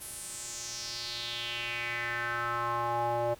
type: tone with band-pass filter sweep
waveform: square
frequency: 118.7 Hz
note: A#2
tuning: 32 cents sharp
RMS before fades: -34 dBFS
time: 0-3.35 s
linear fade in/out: 20 ms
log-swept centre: 11000 to 630 Hz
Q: 3.8
effects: pink hiss -55 dBFS RMS until 3.39 s